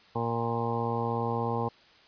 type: harmonic tone with a mistuned harmonic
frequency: 116.54 Hz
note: A#2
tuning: in tune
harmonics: 1 / 2 / 3 / 4 / 5 / 6 / 7 / 8 / 9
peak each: -33 / -35 / -40 / -33 / -41 / -42 / -34 / -38 / -37 dBFS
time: 0.15-1.69 s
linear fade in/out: 10 ms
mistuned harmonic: 6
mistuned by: +38 cents
effects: white hiss -57 dBFS RMS until 2.07 s + resampled to 11025 Hz